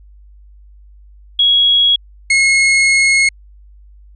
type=tone pair in turn; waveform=sine / 40% pulse; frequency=3322 / 2167 Hz; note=G#7 / C#7; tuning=0 / -40 cents; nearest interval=perfect fifth; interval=740 cents; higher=first; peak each=-8 dBFS; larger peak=neither; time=1.39-1.96 / 2.3-3.29 s; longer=second; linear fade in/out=5 ms; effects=added 50 Hz sine -39 dBFS peak until 4.15 s + resampled to 24000 Hz